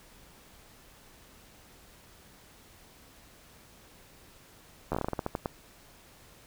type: slowing click train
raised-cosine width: 1 ms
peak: -16 dBFS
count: 13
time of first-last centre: 4.92-5.458 s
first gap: 12 ms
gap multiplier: 1.22
effects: pink hiss -56 dBFS RMS until 6.46 s